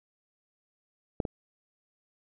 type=clicks; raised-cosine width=2 ms; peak=-14 / -20 dBFS; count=2; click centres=1.202 / 1.252 s; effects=none